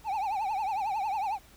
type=tone with vibrato; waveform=triangle; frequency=822 Hz; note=G#5; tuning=18 cents flat; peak=-26 dBFS; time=0.04-1.39 s; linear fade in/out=50 ms; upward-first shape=triangle; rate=11 Hz; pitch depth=180 cents each way; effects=added 60 Hz sine -59 dBFS peak until 1.56 s + pink hiss -57 dBFS RMS until 1.56 s